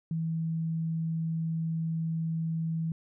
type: tone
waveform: sine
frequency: 162.7 Hz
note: E3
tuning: 22 cents flat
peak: -28 dBFS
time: 0.11-2.92 s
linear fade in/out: 2 ms
effects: none